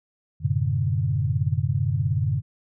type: tone cluster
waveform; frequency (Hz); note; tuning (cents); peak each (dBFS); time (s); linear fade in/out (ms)
sine; 93.2 / 110.8 / 129.4 / 146.2; F#2 / A2 / C3 / D3; +13 / +13 / -19 / -7; -26; 0.4-2.42; 50
effects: none